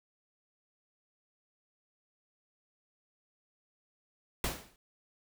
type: noise with exponential decay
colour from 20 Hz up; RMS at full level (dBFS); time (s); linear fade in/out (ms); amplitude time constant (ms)
pink; -30; 4.44-4.76; 1; 69
effects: none